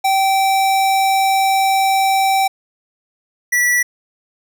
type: tone pair in turn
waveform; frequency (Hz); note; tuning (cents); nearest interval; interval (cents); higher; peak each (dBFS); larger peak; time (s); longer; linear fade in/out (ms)
square; 775 / 1952.9; G5 / B6; -20 / -20; octave + major third; 1600; second; -13; neither; 0.04-2.48 / 3.52-3.83; first; 10
effects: none